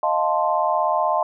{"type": "chord", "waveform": "sine", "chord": "F dominant seventh", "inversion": "third", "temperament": "equal", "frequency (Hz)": [622.3, 698.5, 880, 1046.5], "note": ["Eb5", "F5", "A5", "C6"], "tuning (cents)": [0, 0, 0, 0], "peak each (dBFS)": -23, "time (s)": [0.03, 1.23], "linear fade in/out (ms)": 2, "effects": []}